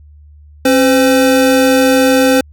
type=tone pair together; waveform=square; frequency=269.3 / 511.8 Hz; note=C#4 / C5; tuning=-50 / -38 cents; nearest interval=major seventh; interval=1112 cents; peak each=-11 dBFS; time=0.65-2.41 s; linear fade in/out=5 ms; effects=added 74 Hz sine -37 dBFS peak until 2.52 s